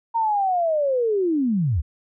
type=linear sweep; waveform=sine; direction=down; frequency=932.3 to 62.9 Hz; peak=-18 dBFS; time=0.14-1.82 s; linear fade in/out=20 ms; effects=none